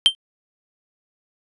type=tone with exponential decay; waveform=triangle; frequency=3136 Hz; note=G7; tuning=in tune; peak=-4 dBFS; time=0.06-0.15 s; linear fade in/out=0 ms; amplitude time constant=18 ms; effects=resampled to 24000 Hz

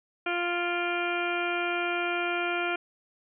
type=harmonic tone with a mistuned harmonic; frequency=349.2 Hz; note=F4; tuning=in tune; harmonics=1 / 2 / 3 / 4 / 5 / 6 / 7 / 8 / 9; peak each=-32 / -33 / -41 / -32 / -41 / -45 / -33 / -41 / -43 dBFS; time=0.26-2.76 s; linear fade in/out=5 ms; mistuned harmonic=7; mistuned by=-35 cents; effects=none

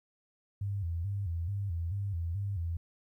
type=tone with vibrato; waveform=sine; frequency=91.8 Hz; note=F#2; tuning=13 cents flat; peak=-31 dBFS; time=0.61-2.77 s; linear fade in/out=5 ms; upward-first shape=square; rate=2.3 Hz; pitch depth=150 cents each way; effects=12-bit

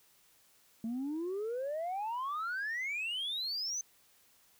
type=exponential sweep; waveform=sine; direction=up; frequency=220 to 6260 Hz; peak=-32 dBFS; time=0.84-3.81 s; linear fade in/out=2 ms; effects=tanh soft clip ceiling -32 dBFS + white hiss -66 dBFS RMS until 4.59 s

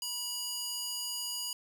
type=tone with high-pass filter; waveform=square; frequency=971 Hz; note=B5; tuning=30 cents flat; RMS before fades=-37 dBFS; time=0.02-1.53 s; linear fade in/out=2 ms; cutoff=4300 Hz; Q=1.2; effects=none

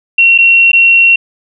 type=tone with dropouts; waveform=sine; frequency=2732 Hz; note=F7; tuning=39 cents flat; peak=-3 dBFS; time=0.18-1.16 s; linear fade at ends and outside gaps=5 ms; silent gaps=0.379-0.385 / 0.718-0.731 s; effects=none

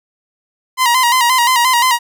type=tone with vibrato; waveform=sawtooth; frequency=987.8 Hz; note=B5; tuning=in tune; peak=-6 dBFS; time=0.77-1.99 s; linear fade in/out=50 ms; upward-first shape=square; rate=5.7 Hz; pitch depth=69 cents each way; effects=none

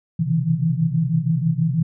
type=tone cluster; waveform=sine; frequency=125.9 / 135.1 / 160.2 / 166.4 Hz; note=B2 / C#3 / E3 / E3; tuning=+34 / -44 / -49 / +17 cents; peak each=-26 / -25 / -21 / -21 dBFS; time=0.19-1.83 s; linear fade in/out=10 ms; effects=none

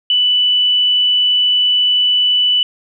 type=tone; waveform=sine; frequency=2977 Hz; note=F#7; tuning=10 cents sharp; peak=-10 dBFS; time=0.1-2.63 s; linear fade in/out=2 ms; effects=none

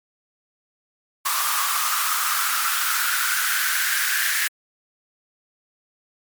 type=noise with high-pass filter sweep; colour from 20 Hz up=white; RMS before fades=-22 dBFS; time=1.25-4.48 s; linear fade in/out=10 ms; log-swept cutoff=1100 to 1700 Hz; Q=6.3; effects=MP3 96 kbps

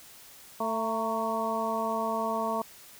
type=harmonic tone with a mistuned harmonic; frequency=222.8 Hz; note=A3; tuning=22 cents sharp; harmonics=1 / 2 / 3 / 4 / 5; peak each=-35 / -36 / -32 / -33 / -33 dBFS; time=0.6-2.62 s; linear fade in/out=5 ms; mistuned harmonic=4; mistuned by=+55 cents; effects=white hiss -51 dBFS RMS until 2.99 s

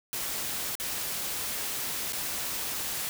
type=noise with dropouts; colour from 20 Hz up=white; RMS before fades=-33 dBFS; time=0.13-3.09 s; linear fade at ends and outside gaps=0 ms; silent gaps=0.753-0.799 / 2.123-2.132 s; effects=none

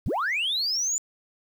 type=linear sweep; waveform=sine; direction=up; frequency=34.65 to 7130 Hz; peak=-22 dBFS; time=0.06-0.98 s; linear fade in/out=0 ms; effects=tanh soft clip ceiling -21 dBFS + 9-bit

